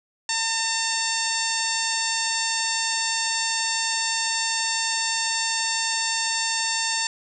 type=harmonic tone with a mistuned harmonic; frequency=903 Hz; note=A5; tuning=45 cents sharp; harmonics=1 / 2 / 3 / 4 / 5 / 6 / 7 / 8 / 9; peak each=-31 / -30 / -32 / -33 / -30 / -31 / -34 / -29 / -35 dBFS; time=0.29-7.07 s; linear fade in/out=2 ms; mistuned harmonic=9; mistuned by=+54 cents; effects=none